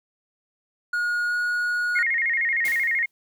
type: tone with pitch glide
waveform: triangle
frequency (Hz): 1440 to 1449.2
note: F#6 to F#6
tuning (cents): -47 to -36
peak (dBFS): -20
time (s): 0.93-2.03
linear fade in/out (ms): 5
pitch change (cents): +11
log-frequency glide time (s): 1.27-1.34
type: tone with vibrato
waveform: sine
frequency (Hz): 1998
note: B6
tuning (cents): +20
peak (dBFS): -20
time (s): 1.95-3.06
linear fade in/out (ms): 10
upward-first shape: square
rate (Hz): 13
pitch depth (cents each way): 120
type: noise with exponential decay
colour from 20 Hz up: white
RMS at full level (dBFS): -33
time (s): 2.65-3.11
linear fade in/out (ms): 1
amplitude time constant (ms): 100
effects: none